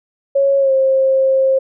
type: tone with pitch glide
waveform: sine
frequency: 552 to 532.3 Hz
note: C#5 to C5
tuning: -7 to +30 cents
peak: -10 dBFS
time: 0.35-1.59 s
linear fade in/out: 10 ms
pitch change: -63 cents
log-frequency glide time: 0.59-0.72 s
effects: none